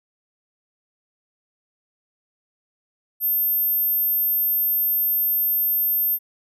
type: tone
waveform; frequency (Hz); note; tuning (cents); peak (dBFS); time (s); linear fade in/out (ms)
sine; 13290; G#9; 0; -18; 3.2-6.19; 50
effects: none